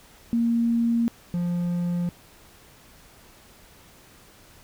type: tone pair in turn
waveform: sine / triangle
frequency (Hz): 233.1 / 174.63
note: A#3 / F3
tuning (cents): 0 / 0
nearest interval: perfect fourth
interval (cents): 500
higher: first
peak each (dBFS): -19 / -21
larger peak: first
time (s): 0.33-1.08 / 1.34-2.09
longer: neither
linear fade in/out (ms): 0
effects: pink hiss -52 dBFS RMS until 4.63 s